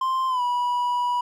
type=tone with pitch glide; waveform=triangle; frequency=1046.5 to 976.4 Hz; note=C6 to B5; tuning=0 to -20 cents; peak=-19 dBFS; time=0.01-1.21 s; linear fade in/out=5 ms; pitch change=-120 cents; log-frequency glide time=0.28-0.42 s; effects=none